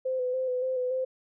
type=tone with vibrato; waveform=sine; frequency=510 Hz; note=C5; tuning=44 cents flat; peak=-26 dBFS; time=0.05-1.05 s; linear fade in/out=10 ms; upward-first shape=square; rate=3.5 Hz; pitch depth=27 cents each way; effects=none